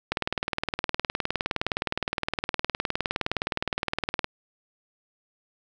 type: click train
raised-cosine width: 0.3 ms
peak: -9 dBFS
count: 81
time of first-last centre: 0.12-4.244 s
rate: 19.4 Hz
effects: none